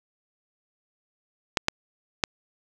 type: clicks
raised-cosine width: 0.2 ms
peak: -3 dBFS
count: 3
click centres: 1.572 / 1.684 / 2.238 s
effects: none